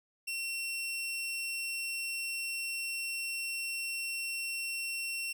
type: tone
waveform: sawtooth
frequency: 2720 Hz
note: F7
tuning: 46 cents flat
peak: -31 dBFS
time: 0.27-5.33 s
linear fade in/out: 10 ms
effects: none